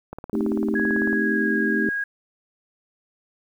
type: click train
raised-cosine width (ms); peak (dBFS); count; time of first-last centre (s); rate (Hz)
1; -20; 19; 0.13-1.13; 18
type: chord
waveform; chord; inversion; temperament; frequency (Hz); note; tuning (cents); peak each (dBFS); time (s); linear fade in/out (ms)
sine; A half-diminished seventh; none; equal; 220 / 261.6 / 311.1 / 392; A3 / C4 / Eb4 / G4; 0 / 0 / 0 / 0; -24 / -29 / -26 / -27; 0.33-1.89; 2
type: tone with pitch glide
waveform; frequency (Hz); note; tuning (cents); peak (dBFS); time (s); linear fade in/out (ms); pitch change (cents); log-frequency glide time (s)
sine; 1661.2 to 1641.2; G#6 to G#6; 0 to -21; -23; 0.75-2.04; 5; -21; 1.08-1.53
effects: 9-bit